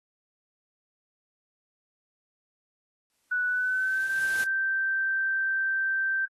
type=noise with exponential growth; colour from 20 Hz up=white; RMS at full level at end=-36 dBFS; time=3.1-4.44 s; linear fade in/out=0 ms; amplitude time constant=290 ms
type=tone with pitch glide; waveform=sine; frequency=1480 to 1562.6 Hz; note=F#6 to G6; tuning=0 to -6 cents; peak=-24 dBFS; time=3.31-6.26 s; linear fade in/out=10 ms; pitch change=+94 cents; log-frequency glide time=3.47-4.1 s
effects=AAC 32 kbps